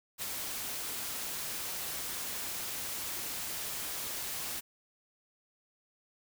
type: noise with ADSR envelope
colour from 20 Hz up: white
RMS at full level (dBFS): -36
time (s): 0.18-4.61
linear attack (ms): 41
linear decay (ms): 14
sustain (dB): -2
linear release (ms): 22
effects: none